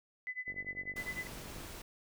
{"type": "tone with tremolo", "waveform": "sine", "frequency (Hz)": 2009, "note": "B6", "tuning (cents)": 29, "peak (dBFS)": -35, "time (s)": [0.27, 1.27], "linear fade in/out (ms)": 0, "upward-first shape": "sine", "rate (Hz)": 10, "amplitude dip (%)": 95}
{"type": "click train", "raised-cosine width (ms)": 2, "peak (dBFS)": -39, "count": 57, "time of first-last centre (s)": [0.48, 1.647], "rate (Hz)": 48}
{"type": "noise", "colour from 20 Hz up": "pink", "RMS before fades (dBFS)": -47, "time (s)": [0.96, 1.82], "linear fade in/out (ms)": 5}
{"effects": []}